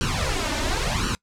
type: noise with flanger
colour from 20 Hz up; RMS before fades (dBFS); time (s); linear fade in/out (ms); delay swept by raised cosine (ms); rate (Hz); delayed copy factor
pink; -24; 0.01-1.15; 0; 0.69 to 3.39; 0.94; +0.95
effects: noise-tail reverb RT60 0.1 s tail -24 dB re dry + low-pass 7000 Hz 12 dB/octave